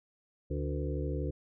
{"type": "harmonic tone with a mistuned harmonic", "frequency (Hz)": 72.5, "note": "D2", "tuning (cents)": -22, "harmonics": [1, 2, 4, 5, 6, 7], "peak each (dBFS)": [-34, -37, -40, -41, -42, -42], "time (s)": [0.5, 1.31], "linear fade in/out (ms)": 10, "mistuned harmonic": 6, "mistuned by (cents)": 61, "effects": []}